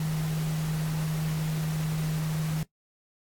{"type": "tone in noise", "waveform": "sine", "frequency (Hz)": 156.7, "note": "D#3", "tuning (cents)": 13, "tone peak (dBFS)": -26, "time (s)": [0, 2.63], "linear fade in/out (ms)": 2, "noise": "pink", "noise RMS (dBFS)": -40, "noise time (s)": [0, 2.63], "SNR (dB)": 11, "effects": ["noise-tail reverb RT60 0.1 s tail -18 dB re dry", "AAC 64 kbps"]}